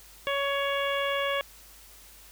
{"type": "harmonic tone", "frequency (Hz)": 559, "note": "C#5", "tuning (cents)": 14, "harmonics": [1, 2, 3, 4, 5, 6], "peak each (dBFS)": [-29, -32, -34, -35, -36, -37], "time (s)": [0.27, 1.41], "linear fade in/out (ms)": 0, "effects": ["added 50 Hz sine -56 dBFS peak until 2.31 s", "white hiss -52 dBFS RMS until 2.31 s"]}